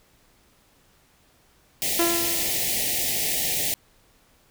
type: band-stop noise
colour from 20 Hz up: white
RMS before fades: -25 dBFS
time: 1.82-3.74 s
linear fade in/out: 0 ms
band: 840 to 1800 Hz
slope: 96 dB/octave
type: tone with exponential decay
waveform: sawtooth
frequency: 340 Hz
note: F4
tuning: 46 cents flat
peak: -15 dBFS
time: 1.99-2.82 s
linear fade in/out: 5 ms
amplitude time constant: 180 ms
effects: pink hiss -60 dBFS RMS until 4.5 s